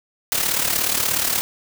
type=noise with amplitude modulation; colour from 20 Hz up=white; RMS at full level=-18 dBFS; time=0.32-1.41 s; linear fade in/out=0 ms; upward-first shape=sine; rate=36.8 Hz; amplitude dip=65%; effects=none

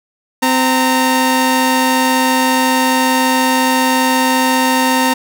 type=tone pair together; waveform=sawtooth; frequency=258.2 / 921 Hz; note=C4 / A#5; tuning=-23 / -21 cents; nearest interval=octave + minor seventh; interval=2202 cents; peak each=-10 dBFS; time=0.42-5.14 s; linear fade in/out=10 ms; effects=none

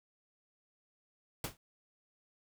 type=noise with exponential decay; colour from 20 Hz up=pink; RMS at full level=-33 dBFS; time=1.44-1.57 s; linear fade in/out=2 ms; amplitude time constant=28 ms; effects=none

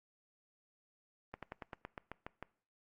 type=slowing click train; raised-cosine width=0.5 ms; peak=-28 dBFS; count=10; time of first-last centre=1.34-2.426 s; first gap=87 ms; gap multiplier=1.08; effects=noise-tail reverb RT60 0.5 s tail -22 dB re dry + Opus 32 kbps

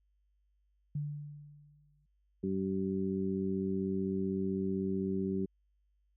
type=tone with exponential decay; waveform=sine; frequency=146.83 Hz; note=D3; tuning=in tune; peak=-31 dBFS; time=0.95-2.06 s; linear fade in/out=5 ms; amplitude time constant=240 ms
type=harmonic tone; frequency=95.8 Hz; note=G2; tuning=39 cents flat; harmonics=1 / 2 / 3 / 4; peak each=-44 / -33 / -39 / -36 dBFS; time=2.43-5.46 s; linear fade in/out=10 ms
effects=added 50 Hz sine -70 dBFS peak until 6.16 s

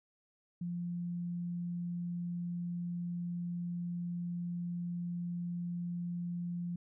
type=tone; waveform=sine; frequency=174.1 Hz; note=F3; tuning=5 cents flat; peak=-35 dBFS; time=0.61-6.76 s; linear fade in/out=5 ms; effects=none

